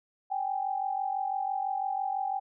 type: tone pair together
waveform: sine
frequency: 773 / 819 Hz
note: G5 / G#5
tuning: -24 / -24 cents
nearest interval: minor second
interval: 100 cents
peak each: -30 / -33 dBFS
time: 0.3-2.4 s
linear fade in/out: 20 ms
effects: none